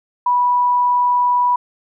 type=tone; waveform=sine; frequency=981 Hz; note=B5; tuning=12 cents flat; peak=-12 dBFS; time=0.26-1.56 s; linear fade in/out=5 ms; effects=none